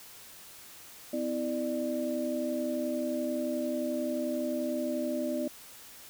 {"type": "tone cluster", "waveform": "sine", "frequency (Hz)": [253.1, 324.5, 596], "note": ["B3", "E4", "D5"], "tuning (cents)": [43, -27, 25], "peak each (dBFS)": [-33, -35, -33], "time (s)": [1.13, 5.48], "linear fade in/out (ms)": 5, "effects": ["white hiss -50 dBFS RMS until 6.09 s"]}